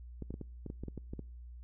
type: clicks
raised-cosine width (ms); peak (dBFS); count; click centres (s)
3; -28; 11; 0.223 / 0.306 / 0.341 / 0.413 / 0.663 / 0.701 / 0.836 / 0.883 / 0.977 / 1.135 / 1.193
effects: noise-tail reverb RT60 0.6 s tail -26 dB re dry + added 60 Hz sine -46 dBFS peak until 1.63 s